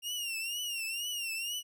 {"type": "tone with vibrato", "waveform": "sawtooth", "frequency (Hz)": 2794, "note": "F7", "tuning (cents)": 0, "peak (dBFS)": -31, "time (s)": [0.02, 1.63], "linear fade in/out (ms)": 50, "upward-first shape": "triangle", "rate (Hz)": 2.1, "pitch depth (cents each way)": 120, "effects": []}